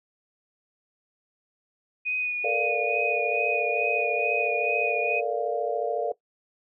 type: tone with vibrato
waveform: sine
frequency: 2479 Hz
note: D#7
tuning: 7 cents flat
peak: -25 dBFS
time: 2.05-5.21 s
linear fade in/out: 20 ms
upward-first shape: triangle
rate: 2.3 Hz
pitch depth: 23 cents each way
type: chord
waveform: sine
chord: Bb major seventh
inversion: third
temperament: equal with one note detuned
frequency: 440 / 474 / 587.3 / 698.5 Hz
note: A4 / Bb4 / D5 / F5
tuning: 0 / +29 / 0 / 0 cents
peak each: -30 dBFS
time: 2.44-6.12 s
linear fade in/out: 5 ms
effects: noise-tail reverb RT60 0.1 s tail -18 dB re dry